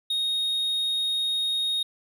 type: tone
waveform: triangle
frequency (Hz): 3729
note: A#7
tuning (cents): 0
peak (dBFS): -22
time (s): 0.1-1.83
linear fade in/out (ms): 5
effects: none